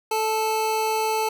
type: tone pair together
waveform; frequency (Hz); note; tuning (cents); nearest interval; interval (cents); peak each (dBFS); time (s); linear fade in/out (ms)
square; 438.8 / 873.6; A4 / A5; -5 / -13; octave; 1192; -26 / -24; 0.11-1.29; 5
effects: none